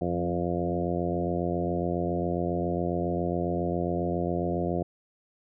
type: harmonic tone with a mistuned harmonic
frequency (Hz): 87.31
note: F2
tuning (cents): 0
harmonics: 1 / 2 / 3 / 4 / 5 / 6 / 7 / 8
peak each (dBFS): -35 / -31 / -35 / -32 / -36 / -35 / -36 / -35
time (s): 0.01-4.83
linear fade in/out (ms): 5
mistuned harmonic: 2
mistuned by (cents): -21
effects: none